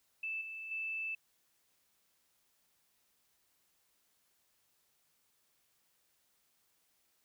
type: tone with level steps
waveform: sine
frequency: 2637 Hz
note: E7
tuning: in tune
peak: -36 / -42 / -36 dBFS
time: 0.23-1.15 s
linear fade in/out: 5 ms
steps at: 0.41 / 0.71 s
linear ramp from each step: 5 ms
effects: white hiss -75 dBFS RMS until 7.24 s